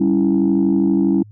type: chord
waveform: sine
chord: C# diminished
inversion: second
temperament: equal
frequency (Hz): 196 / 277.2 / 329.6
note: G3 / C#4 / E4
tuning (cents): 0 / 0 / 0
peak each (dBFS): -16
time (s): 0-1.23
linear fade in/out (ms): 10
effects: tanh soft clip ceiling -7 dBFS + added 105 Hz sine -39 dBFS peak until 1.31 s